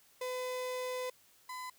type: tone pair in turn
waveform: 35% pulse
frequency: 505 / 1010 Hz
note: B4 / B5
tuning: +39 / +39 cents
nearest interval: octave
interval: 1200 cents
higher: second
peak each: -34 / -39 dBFS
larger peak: first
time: 0.21-1.1 / 1.49-1.7 s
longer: first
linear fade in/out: 5 ms
effects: white hiss -65 dBFS RMS until 1.78 s